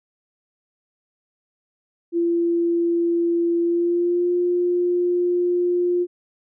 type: tone with pitch glide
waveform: sine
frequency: 340.7 to 353.5 Hz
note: F4 to F4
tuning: -43 to +21 cents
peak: -17 dBFS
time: 2.12-6.07 s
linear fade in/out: 50 ms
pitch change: +64 cents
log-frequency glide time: 3.61-4.32 s
effects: none